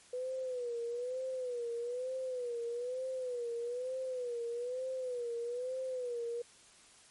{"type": "tone with vibrato", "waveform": "sine", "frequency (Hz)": 493.9, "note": "B4", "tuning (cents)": 0, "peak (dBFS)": -35, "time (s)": [0.13, 6.42], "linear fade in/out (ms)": 5, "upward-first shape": "sine", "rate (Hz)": 1.1, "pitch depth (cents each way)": 93, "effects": ["white hiss -60 dBFS RMS until 7.1 s", "MP3 48 kbps"]}